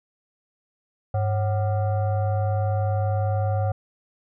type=tone with frequency modulation; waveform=sine; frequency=100.7 Hz; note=G2; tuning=47 cents sharp; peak=-20 dBFS; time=1.14-3.72 s; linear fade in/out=5 ms; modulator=646 Hz; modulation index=0.69; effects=none